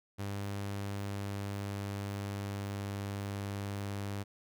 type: tone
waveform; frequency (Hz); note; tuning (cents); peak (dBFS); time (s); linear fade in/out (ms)
sawtooth; 100.2; G2; +38; -32; 0.18-4.24; 20
effects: none